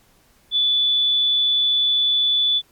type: tone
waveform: sine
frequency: 3468 Hz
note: A7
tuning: 26 cents flat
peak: -15 dBFS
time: 0.51-2.62 s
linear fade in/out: 50 ms
effects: pink hiss -57 dBFS RMS until 2.71 s + MP3 96 kbps